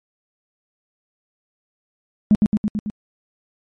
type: tone with echo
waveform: sine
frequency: 210.8 Hz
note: G#3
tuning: 26 cents sharp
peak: -7 dBFS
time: 2.31-2.35 s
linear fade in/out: 0 ms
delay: 110 ms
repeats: 5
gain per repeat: -3 dB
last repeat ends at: 2.9 s
effects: tanh soft clip ceiling -5 dBFS + MP3 48 kbps